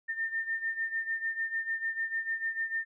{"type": "beating tone pair", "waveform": "sine", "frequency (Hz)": [1807, 1813.7], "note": ["A6", "A#6"], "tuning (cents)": [46, -48], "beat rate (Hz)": 6.7, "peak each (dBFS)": [-32, -36], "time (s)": [0.08, 2.85], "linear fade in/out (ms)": 20, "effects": []}